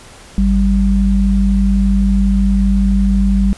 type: tone pair together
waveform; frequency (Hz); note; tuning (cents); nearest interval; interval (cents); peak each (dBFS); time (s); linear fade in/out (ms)
sine; 51.91 / 196; G#1 / G3; 0 / 0; octave + major seventh; 2300; -12; 0.38-3.53; 0
effects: pink hiss -39 dBFS RMS until 3.57 s + resampled to 24000 Hz